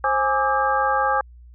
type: tone cluster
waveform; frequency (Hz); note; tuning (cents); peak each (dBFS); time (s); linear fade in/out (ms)
sine; 529 / 830 / 1175 / 1280 / 1605; C5 / G#5 / D6 / D#6 / G6; +19 / -1 / +1 / +49 / +40; -25 / -21 / -23 / -27 / -26; 0.04-1.21; 2
effects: added 60 Hz sine -42 dBFS peak until 1.54 s